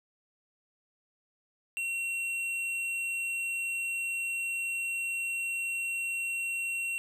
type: tone with hard clipping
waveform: triangle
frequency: 2731 Hz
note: F7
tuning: 39 cents flat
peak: -32 dBFS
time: 1.77-6.98 s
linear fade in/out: 0 ms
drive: 11 dB
effects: none